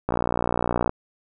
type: click train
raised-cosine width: 1 ms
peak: -8 dBFS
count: 49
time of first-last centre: 0.09-0.894 s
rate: 59.7 Hz
effects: none